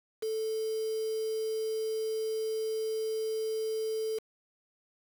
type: tone with quantisation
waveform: sine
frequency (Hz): 440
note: A4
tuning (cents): 0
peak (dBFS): -30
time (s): 0.22-4.19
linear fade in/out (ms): 10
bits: 7
effects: none